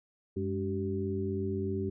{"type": "harmonic tone with a mistuned harmonic", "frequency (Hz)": 95.9, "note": "G2", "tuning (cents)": -37, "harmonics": [1, 2, 3, 4], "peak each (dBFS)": [-35, -36, -39, -34], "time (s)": [0.36, 1.9], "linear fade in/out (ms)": 10, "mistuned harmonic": 2, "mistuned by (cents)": 110, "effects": []}